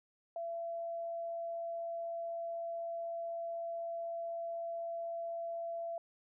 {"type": "tone", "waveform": "sine", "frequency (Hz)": 674, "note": "E5", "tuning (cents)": 38, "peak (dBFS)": -37, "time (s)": [0.36, 5.98], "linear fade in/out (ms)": 2, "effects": []}